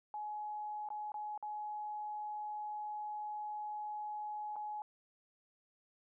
sine tone with dropouts, 843 Hz, G#5, 26 cents sharp, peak -39 dBFS, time 0.14-4.82 s, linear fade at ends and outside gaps 1 ms, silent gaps 0.888-0.903 / 1.119-1.142 / 1.377-1.426 / 4.558-4.564 s, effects none

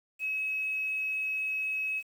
sine tone with quantisation, 2564 Hz, E7, 49 cents flat, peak -29 dBFS, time 0.19-2.03 s, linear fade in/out 50 ms, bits 9, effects none

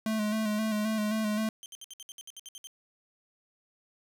square tone with vibrato, 215 Hz, A3, 40 cents flat, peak -28 dBFS, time 0.06-1.49 s, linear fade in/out 2 ms, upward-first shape square, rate 3.8 Hz, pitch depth 33 cents each way
20% pulse tone bursts, 3136 Hz, G7, in tune, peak -37 dBFS, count 12, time 1.63-2.671 s, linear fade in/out 0 ms, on 29 ms, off 63 ms
effects 11-bit

